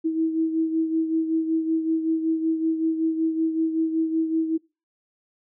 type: beating tone pair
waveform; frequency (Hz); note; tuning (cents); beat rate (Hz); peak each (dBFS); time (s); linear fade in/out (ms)
sine; 321.8 / 327.1; E4 / E4; -42 / -13; 5.3; -21 / -29; 0.04-4.58; 20
effects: noise-tail reverb RT60 0.3 s tail -25 dB re dry